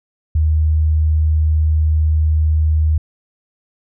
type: tone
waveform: sine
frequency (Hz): 77.78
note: D#2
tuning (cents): 0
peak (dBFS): -11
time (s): 0.35-2.98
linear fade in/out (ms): 5
effects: none